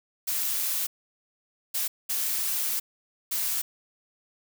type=noise bursts at uneven times; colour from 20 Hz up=blue; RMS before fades=-28 dBFS; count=4; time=0.27-0.87 / 1.74-1.88 / 2.09-2.8 / 3.31-3.62 s; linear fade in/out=10 ms; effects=none